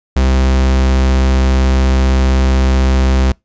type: tone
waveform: 45% pulse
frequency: 65.41 Hz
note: C2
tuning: in tune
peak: -9 dBFS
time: 0.16-3.32 s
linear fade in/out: 5 ms
effects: noise-tail reverb RT60 0.2 s tail -26 dB re dry + resampled to 16000 Hz